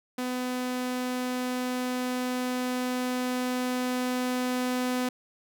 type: tone with level ramp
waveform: sawtooth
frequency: 251.2 Hz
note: B3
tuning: 30 cents sharp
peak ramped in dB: -25 to -22 dBFS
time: 0.18-5.09 s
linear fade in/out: 5 ms
effects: none